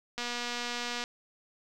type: click train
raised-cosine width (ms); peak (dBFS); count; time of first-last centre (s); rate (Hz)
0.2; -18; 208; 0.18-1.039; 241
effects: none